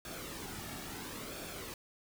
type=noise with flanger; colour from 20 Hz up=pink; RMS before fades=-44 dBFS; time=0.05-1.74 s; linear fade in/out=2 ms; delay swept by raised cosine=1 to 2 ms; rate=0.73 Hz; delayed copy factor=-0.55; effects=none